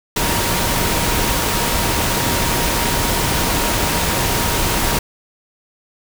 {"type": "tone in noise", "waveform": "sine", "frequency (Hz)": 942, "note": "A#5", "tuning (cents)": 18, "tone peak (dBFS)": -27, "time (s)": [0.16, 4.99], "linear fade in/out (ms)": 5, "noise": "pink", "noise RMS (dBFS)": -18, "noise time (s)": [0.16, 4.99], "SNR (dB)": -12, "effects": []}